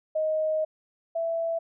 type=tone pair in turn; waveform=sine; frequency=625 / 663.3 Hz; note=D#5 / E5; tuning=+8 / +11 cents; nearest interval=minor second; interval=103 cents; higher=second; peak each=-23 / -25 dBFS; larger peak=first; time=0.15-0.65 / 1.15-1.59 s; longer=first; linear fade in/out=10 ms; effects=none

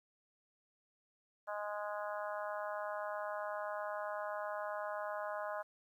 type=harmonic tone; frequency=207.7 Hz; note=G#3; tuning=in tune; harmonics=3 / 4 / 5 / 6 / 7 / 8; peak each=-41 / -46 / -45 / -48 / -48 / -52 dBFS; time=1.47-5.63 s; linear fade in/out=20 ms; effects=12-bit

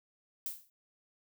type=noise with exponential decay; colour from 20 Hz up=violet; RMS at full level=-34 dBFS; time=0.46-0.7 s; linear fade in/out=2 ms; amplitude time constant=52 ms; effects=none

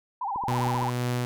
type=tone with vibrato; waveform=sine; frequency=892 Hz; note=A5; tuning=23 cents sharp; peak=-27 dBFS; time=0.21-0.9 s; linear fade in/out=5 ms; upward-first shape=sine; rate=15 Hz; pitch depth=230 cents each way
type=click train; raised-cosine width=2 ms; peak=-27 dBFS; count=7; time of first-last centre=0.36-0.825 s; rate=12.9 Hz
type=tone with tremolo; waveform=sawtooth; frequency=123 Hz; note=B2; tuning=7 cents flat; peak=-21 dBFS; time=0.48-1.25 s; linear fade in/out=0 ms; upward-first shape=sine; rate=2 Hz; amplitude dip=25%
effects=none

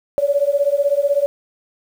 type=beating tone pair; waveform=sine; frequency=560 / 576 Hz; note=C#5 / D5; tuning=+18 / -34 cents; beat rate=16 Hz; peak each=-17 dBFS; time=0.18-1.26 s; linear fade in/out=0 ms; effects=7-bit

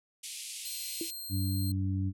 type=band-pass noise; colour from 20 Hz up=white; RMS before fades=-42 dBFS; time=0.23-1.11 s; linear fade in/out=10 ms; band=2300 to 11000 Hz; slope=48 dB/octave
type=tone; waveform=10% pulse; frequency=4186 Hz; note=C8; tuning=in tune; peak=-32 dBFS; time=0.65-1.72 s; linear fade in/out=5 ms
type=tone with exponential decay; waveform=sine; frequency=332.5 Hz; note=E4; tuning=15 cents sharp; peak=-29 dBFS; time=1.01-1.12 s; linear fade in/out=2 ms; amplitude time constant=22 ms
type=harmonic tone; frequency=95.6 Hz; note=G2; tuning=43 cents flat; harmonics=1 / 2 / 3; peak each=-29 / -37 / -37 dBFS; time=1.29-2.13 s; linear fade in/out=50 ms
effects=none

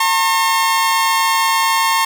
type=tone pair together; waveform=sawtooth; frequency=907 / 1078.6 Hz; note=A#5 / C#6; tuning=-48 / -48 cents; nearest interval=minor third; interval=300 cents; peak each=-12 dBFS; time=0-2.05 s; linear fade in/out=5 ms; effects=none

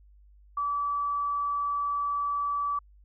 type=tone; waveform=sine; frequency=1152 Hz; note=D6; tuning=34 cents flat; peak=-26 dBFS; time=0.57-2.79 s; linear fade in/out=5 ms; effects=added 50 Hz sine -53 dBFS peak until 3.04 s

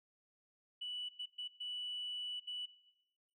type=tone bursts at uneven times; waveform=sine; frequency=2960 Hz; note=F#7; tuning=in tune; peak=-39 dBFS; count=5; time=0.81-1.09 / 1.19-1.26 / 1.38-1.48 / 1.6-2.4 / 2.47-2.66 s; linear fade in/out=10 ms; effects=noise-tail reverb RT60 1.0 s tail -18 dB re dry + tanh soft clip ceiling -35 dBFS

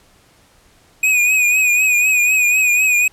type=tone with vibrato; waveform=square; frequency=2489 Hz; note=D#7; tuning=in tune; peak=-12 dBFS; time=1.03-3.08 s; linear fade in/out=5 ms; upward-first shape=triangle; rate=4 Hz; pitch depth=61 cents each way; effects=pink hiss -52 dBFS RMS until 3.12 s + low-pass 12000 Hz 12 dB/octave

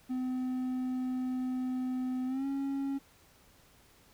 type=tone with pitch glide; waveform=triangle; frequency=255 to 274.9 Hz; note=C4 to C#4; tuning=-44 to -14 cents; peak=-29 dBFS; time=0.09-2.99 s; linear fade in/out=20 ms; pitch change=+130 cents; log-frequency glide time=2.26-2.46 s; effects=pink hiss -62 dBFS RMS until 4.13 s

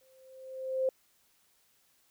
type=tone with exponential growth; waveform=sine; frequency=523.3 Hz; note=C5; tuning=in tune; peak=-24 dBFS; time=0.01-0.89 s; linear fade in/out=2 ms; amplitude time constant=190 ms; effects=white hiss -69 dBFS RMS until 2.1 s

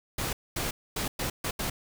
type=noise bursts at uneven times; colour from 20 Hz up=pink; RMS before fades=-31 dBFS; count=6; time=0.18-0.33 / 0.56-0.71 / 0.96-1.08 / 1.19-1.3 / 1.44-1.51 / 1.59-1.7 s; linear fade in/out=5 ms; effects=none

